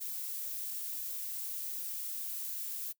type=noise; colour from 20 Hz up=violet; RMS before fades=-39 dBFS; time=0-2.93 s; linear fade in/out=20 ms; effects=noise-tail reverb RT60 0.1 s tail -22 dB re dry